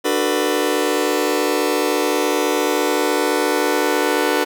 sawtooth chord, B minor seventh, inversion first, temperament just, 296.3 / 370.4 / 444.5 / 493.9 Hz, D4 / F#4 / A4 / B4, +15 / +2 / +18 / 0 cents, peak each -18 dBFS, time 0.04-4.45 s, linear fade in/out 20 ms, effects none

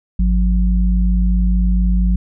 sine tone pair together, 52.28 / 180.7 Hz, G#1 / F#3, +12 / -41 cents, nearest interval octave + major sixth, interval 2147 cents, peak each -12 / -18 dBFS, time 0.19-2.16 s, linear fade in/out 5 ms, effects none

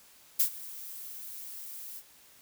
violet noise with ADSR envelope, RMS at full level -23 dBFS, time 0.39-2.03 s, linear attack 12 ms, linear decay 89 ms, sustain -20 dB, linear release 55 ms, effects white hiss -58 dBFS RMS until 2.41 s

